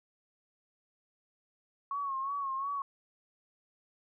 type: tone with vibrato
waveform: sine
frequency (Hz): 1100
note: C#6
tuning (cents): -14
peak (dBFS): -32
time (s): 1.91-2.82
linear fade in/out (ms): 2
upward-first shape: sine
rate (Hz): 2.8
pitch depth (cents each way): 60
effects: none